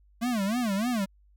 square tone with vibrato, 220 Hz, A3, in tune, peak -26 dBFS, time 0.21-1.06 s, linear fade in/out 20 ms, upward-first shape sine, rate 3.3 Hz, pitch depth 230 cents each way, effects added 50 Hz sine -57 dBFS peak until 1.36 s

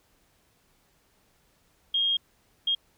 sine tone bursts at uneven times, 3242 Hz, G#7, 42 cents flat, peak -22 dBFS, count 2, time 1.94-2.17 / 2.67-2.75 s, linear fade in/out 5 ms, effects pink hiss -66 dBFS RMS until 2.97 s

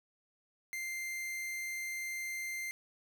45% pulse tone, 2093 Hz, C7, in tune, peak -37 dBFS, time 0.73-2.71 s, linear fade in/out 0 ms, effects none

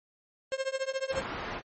45% pulse tone with tremolo, 533 Hz, C5, 32 cents sharp, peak -26 dBFS, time 0.52-1.23 s, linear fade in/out 0 ms, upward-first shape triangle, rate 14 Hz, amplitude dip 100%
white low-pass noise, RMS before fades -37 dBFS, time 1.1-1.62 s, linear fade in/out 50 ms, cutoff 1500 Hz, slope 12 dB/octave
brown noise with exponential decay, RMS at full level -38 dBFS, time 1.16-1.31 s, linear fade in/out 2 ms, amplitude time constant 32 ms
effects MP3 32 kbps

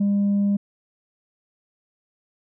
sine tone, 201.5 Hz, G3, 48 cents sharp, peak -15 dBFS, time 0-0.57 s, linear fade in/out 10 ms, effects tanh soft clip ceiling -16 dBFS

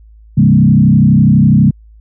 sine tone with frequency modulation, 176.2 Hz, F3, 16 cents sharp, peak -4 dBFS, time 0.37-1.71 s, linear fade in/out 10 ms, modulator 32.1 Hz, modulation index 1.8, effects added 54 Hz sine -37 dBFS peak until 2 s

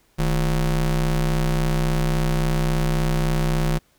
square ring-modulated tone, 93 Hz, F#2, 9 cents sharp, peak -16 dBFS, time 0.18-3.79 s, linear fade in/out 20 ms, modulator 61.2 Hz, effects pink hiss -61 dBFS RMS until 3.98 s

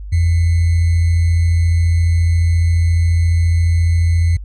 sine tone with sample-and-hold, 84.4 Hz, E2, 41 cents sharp, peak -10 dBFS, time 0.12-4.37 s, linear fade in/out 10 ms, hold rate 2100 Hz, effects added 50 Hz sine -26 dBFS peak until 4.44 s + resampled to 24000 Hz

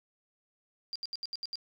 sine tone bursts, 4773 Hz, D8, 27 cents sharp, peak -34 dBFS, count 7, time 0.93-1.556 s, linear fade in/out 0 ms, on 26 ms, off 74 ms, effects 12-bit

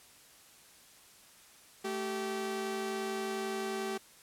sawtooth tone pair together, 219.1 / 386.9 Hz, A3 / G4, -7 / -23 cents, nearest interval minor seventh, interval 984 cents, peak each -36 / -31 dBFS, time 1.84-3.98 s, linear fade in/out 10 ms, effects white hiss -58 dBFS RMS until 4.22 s + low-pass 12000 Hz 12 dB/octave

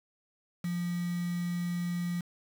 sine tone with quantisation, 174.61 Hz, F3, in tune, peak -30 dBFS, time 0.64-2.21 s, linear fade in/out 5 ms, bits 7, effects none

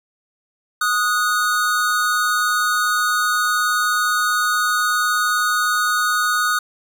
square tone pair together, 1244.5 / 1463.8 Hz, D#6 / F#6, 0 / -19 cents, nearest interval minor third, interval 281 cents, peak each -20 dBFS, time 0.81-6.59 s, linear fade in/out 5 ms, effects 9-bit

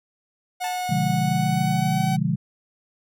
45% pulse tone with pitch glide, 729 to 757.8 Hz, F#5 to F#5, -26 to +41 cents, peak -25 dBFS, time 0.6-2.17 s, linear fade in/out 20 ms, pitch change +67 cents, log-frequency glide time 0.94-2.05 s
sawtooth tone with exponential decay, 880 Hz, A5, in tune, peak -25 dBFS, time 0.64-0.97 s, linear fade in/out 2 ms, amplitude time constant 71 ms
sine chord, B diminished seventh, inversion none, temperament equal, 123.47 / 146.83 / 174.61 / 207.7 Hz, B2 / D3 / F3 / Ab3, 0 / 0 / 0 / 0 cents, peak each -28 / -24 / -24 / -27 dBFS, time 0.89-2.36 s, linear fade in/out 10 ms
effects none

